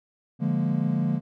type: chord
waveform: triangle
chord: Bb dominant seventh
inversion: first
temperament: equal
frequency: 146.83 / 174.61 / 207.7 / 233.1 Hz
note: D3 / F3 / Ab3 / Bb3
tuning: 0 / 0 / 0 / 0 cents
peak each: -25 / -25 / -27 / -26 dBFS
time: 0.39-1.21 s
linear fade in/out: 50 ms
effects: none